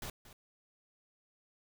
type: noise with echo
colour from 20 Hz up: pink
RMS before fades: -42 dBFS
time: 0.02-0.1 s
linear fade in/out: 2 ms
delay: 230 ms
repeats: 1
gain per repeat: -14 dB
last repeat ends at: 0.33 s
effects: none